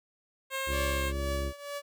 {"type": "tone", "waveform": "10% pulse", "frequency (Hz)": 535, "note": "C5", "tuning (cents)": 38, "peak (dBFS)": -23, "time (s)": [0.5, 1.13], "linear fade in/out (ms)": 50}
{"type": "harmonic tone", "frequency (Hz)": 68.4, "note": "C#2", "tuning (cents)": -23, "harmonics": [1, 2, 3, 4, 5, 6, 8], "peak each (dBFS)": [-31, -44, -45, -46, -40, -46, -54], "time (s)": [0.66, 1.53], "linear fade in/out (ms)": 50}
{"type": "tone with tremolo", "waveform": "sawtooth", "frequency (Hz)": 573, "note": "D5", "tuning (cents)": -43, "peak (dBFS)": -28, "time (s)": [0.7, 1.82], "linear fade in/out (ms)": 50, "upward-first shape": "triangle", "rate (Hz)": 2, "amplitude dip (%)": 85}
{"effects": []}